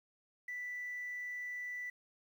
sine tone, 1975.5 Hz, B6, in tune, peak -38 dBFS, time 0.48-1.9 s, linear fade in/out 5 ms, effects tanh soft clip ceiling -36 dBFS + 11-bit

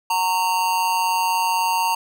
square tone with amplitude modulation, 921 Hz, A#5, 21 cents flat, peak -16 dBFS, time 0.1-1.95 s, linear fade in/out 5 ms, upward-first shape sine, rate 184 Hz, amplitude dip 60%, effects none

